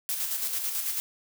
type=noise with tremolo; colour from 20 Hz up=blue; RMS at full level=-29 dBFS; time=0.09-1 s; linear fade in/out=0 ms; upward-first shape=square; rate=9.1 Hz; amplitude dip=40%; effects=none